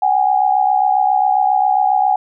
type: tone pair together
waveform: sine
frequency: 754.6 / 822 Hz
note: F#5 / G#5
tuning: +34 / -18 cents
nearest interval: minor second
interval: 148 cents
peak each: -14 dBFS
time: 0.02-2.16 s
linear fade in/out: 5 ms
effects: none